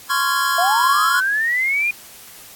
square chord, Db major seventh, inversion third, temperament just, 1039.4 / 1108.7 / 1385.9 / 1663.1 Hz, C6 / Db6 / F6 / Ab6, -12 / 0 / -14 / +2 cents, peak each -23 dBFS, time 0.09-1.21 s, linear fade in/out 20 ms
sine linear sweep, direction up, 666 to 2455 Hz, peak -16 dBFS, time 0.58-1.91 s, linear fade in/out 5 ms
effects white hiss -41 dBFS RMS until 2.55 s + AAC 64 kbps

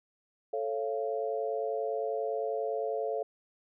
sine chord, A augmented, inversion none, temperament just, 440 / 550 / 687.5 Hz, A4 / C#5 / E#5, 0 / -14 / -27 cents, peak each -33 / -35 / -35 dBFS, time 0.53-3.23 s, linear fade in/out 5 ms, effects none

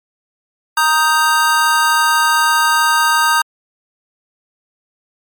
square chord, Eb major, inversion second, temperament equal, 932.3 / 1244.5 / 1568 Hz, Bb5 / Eb6 / G6, 0 / 0 / 0 cents, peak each -16 dBFS, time 0.77-3.42 s, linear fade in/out 5 ms, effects MP3 96 kbps

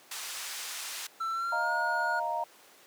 white band-pass noise, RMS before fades -39 dBFS, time 0.11-1.07 s, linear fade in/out 5 ms, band 940 to 8600 Hz, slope 12 dB/octave
triangle tone with pitch glide, 1336 to 1440.2 Hz, E6 to F#6, +23 to -47 cents, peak -28 dBFS, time 1.2-2.2 s, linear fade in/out 10 ms, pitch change +130 cents, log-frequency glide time 1.32-1.72 s
sine chord, Eb suspended second, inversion none, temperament equal, 622.3 / 698.5 / 932.3 Hz, Eb5 / F5 / Bb5, 0 / 0 / 0 cents, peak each -36 / -34 / -31 dBFS, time 1.52-2.44 s, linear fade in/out 5 ms
effects pink hiss -56 dBFS RMS until 2.86 s + high-pass 400 Hz 12 dB/octave

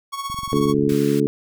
45% pulse tone with tremolo, 1108.7 Hz, C#6, in tune, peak -23 dBFS, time 0.12-0.74 s, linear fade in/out 20 ms, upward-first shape triangle, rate 16 Hz, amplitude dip 70%
click train, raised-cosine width 5 ms, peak -24 dBFS, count 15, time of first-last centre 0.3-0.922 s, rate 22.5 Hz
harmonic tone, 71.5 Hz, D2, 46 cents flat, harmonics 2 / 3 / 4 / 5 / 6, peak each -24 / -23 / -20 / -24 / -21 dBFS, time 0.53-1.27 s, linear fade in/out 0 ms
pink high-pass noise, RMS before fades -37 dBFS, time 0.89-1.2 s, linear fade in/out 2 ms, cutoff 1300 Hz, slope 24 dB/octave
effects none

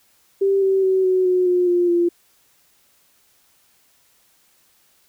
sine tone with pitch steps, 392 / 385 / 378.2 / 371.5 / 364.9 / 358.4 / 352.1 / 345.8 Hz, G4 / G4 / F#4 / F#4 / F#4 / F4 / F4 / F4, 0 / -31 / +38 / +7 / -24 / +45 / +14 / -17 cents, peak -14 dBFS, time 0.41-2.09 s, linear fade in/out 10 ms, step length 210 ms, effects white hiss -59 dBFS RMS until 5.08 s

